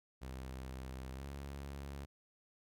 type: tone with pitch glide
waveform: sawtooth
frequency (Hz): 65 to 69.67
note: C2 to C#2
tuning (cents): -11 to +9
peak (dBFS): -40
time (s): 0.21-2.06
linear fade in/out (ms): 20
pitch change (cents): +120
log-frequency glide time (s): 1.13-1.26
effects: none